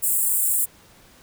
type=high-pass noise; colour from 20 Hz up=pink; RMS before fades=-21 dBFS; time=0.02-0.66 s; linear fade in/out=20 ms; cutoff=7600 Hz; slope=96 dB/octave; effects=pink hiss -52 dBFS RMS until 1.22 s